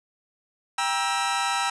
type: chord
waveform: sawtooth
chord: E diminished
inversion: first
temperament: just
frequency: 791.1 / 949.3 / 1318.5 Hz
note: G5 / Bb5 / E6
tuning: +16 / +31 / 0 cents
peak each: -24 dBFS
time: 0.78-1.7 s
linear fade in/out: 5 ms
effects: resampled to 22050 Hz + 8-bit